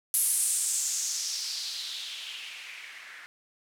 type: noise with low-pass filter sweep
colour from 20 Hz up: violet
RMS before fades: -32 dBFS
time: 0.14-3.26 s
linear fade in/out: 0 ms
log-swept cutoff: 11000 to 1700 Hz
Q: 3.4
effects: none